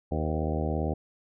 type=harmonic tone with a mistuned harmonic; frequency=77.78 Hz; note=D#2; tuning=in tune; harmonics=1 / 2 / 3 / 4 / 5 / 6 / 7 / 8 / 9 / 10; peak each=-30 / -33 / -35 / -36 / -37 / -38 / -38 / -39 / -40 / -40 dBFS; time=0.11-0.94 s; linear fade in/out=10 ms; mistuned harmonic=7; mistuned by=-45 cents; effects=none